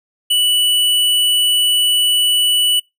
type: tone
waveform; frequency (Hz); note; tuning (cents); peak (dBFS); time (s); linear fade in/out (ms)
square; 2960; F#7; 0; -12; 0.3-2.8; 10
effects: noise-tail reverb RT60 0.2 s tail -25 dB re dry